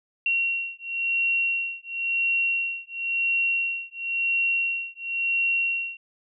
sine beating tone pair, 2739 / 2739.96 Hz, F7 / F7, -34 / -34 cents, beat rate 0.96 Hz, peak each -26 dBFS, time 0.26-5.97 s, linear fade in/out 2 ms, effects none

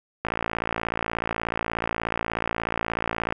click train, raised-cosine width 0.5 ms, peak -10 dBFS, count 175, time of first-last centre 0.25-3.324 s, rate 56.6 Hz, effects none

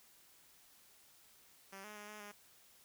5% pulse tone with pitch steps, 194.4 / 210.9 / 207.9 / 211.6 / 205.8 Hz, G3 / G#3 / G#3 / G#3 / G#3, -14 / +27 / +2 / +33 / -16 cents, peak -38 dBFS, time 1.72-2.32 s, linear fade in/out 10 ms, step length 120 ms, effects white hiss -65 dBFS RMS until 2.84 s

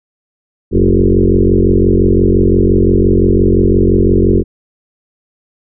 sine tone with frequency modulation, 214.6 Hz, A3, 43 cents flat, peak -6 dBFS, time 0.71-4.44 s, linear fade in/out 50 ms, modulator 45.8 Hz, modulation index 4.5, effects none

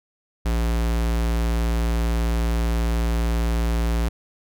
square tone, 57.4 Hz, A#1, 26 cents flat, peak -20 dBFS, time 0.45-4.09 s, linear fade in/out 10 ms, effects none

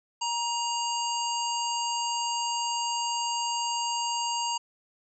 harmonic tone, 942 Hz, A#5, 18 cents sharp, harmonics 1 / 3 / 5 / 7 / 8, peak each -29 / -34 / -36 / -37 / -38 dBFS, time 0.21-4.58 s, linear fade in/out 10 ms, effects none

